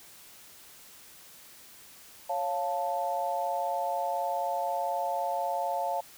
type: chord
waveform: sine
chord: Db augmented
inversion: none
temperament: equal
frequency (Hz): 554.4 / 698.5 / 880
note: Db5 / F5 / A5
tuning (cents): 0 / 0 / 0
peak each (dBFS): -34 / -31 / -32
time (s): 2.29-6.01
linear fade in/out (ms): 10
effects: white hiss -52 dBFS RMS until 6.17 s